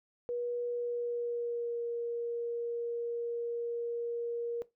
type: tone with pitch glide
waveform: sine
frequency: 482.4 to 471.1 Hz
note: B4 to A#4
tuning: -41 to +18 cents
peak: -32 dBFS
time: 0.29-4.62 s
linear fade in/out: 0 ms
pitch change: -41 cents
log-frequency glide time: 0.64-1.81 s
effects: noise-tail reverb RT60 0.2 s tail -18 dB re dry